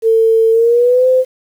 sine tone with pitch glide, 450 to 513.9 Hz, A4 to C5, +39 to -31 cents, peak -7 dBFS, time 0.02-1.25 s, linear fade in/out 50 ms, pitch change +230 cents, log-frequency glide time 0.52-1.07 s, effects 7-bit

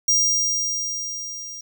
square tone with level ramp, 5700 Hz, F8, 34 cents sharp, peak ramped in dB -15 to -34 dBFS, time 0.08-1.61 s, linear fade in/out 5 ms, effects 9-bit

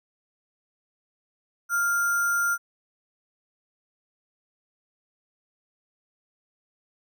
sine tone with sample-and-hold, 1400 Hz, F6, 4 cents sharp, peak -21 dBFS, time 1.69-2.58 s, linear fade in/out 50 ms, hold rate 7350 Hz, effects none

